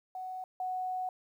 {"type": "tone pair in turn", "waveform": "sine", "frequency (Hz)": [744, 740], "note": ["F#5", "F#5"], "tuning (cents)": [9, 0], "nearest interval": "unison", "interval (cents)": 9, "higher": "first", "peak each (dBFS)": [-37, -32], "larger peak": "second", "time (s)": [[0.15, 0.44], [0.6, 1.09]], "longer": "second", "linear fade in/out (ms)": 2, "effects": ["11-bit"]}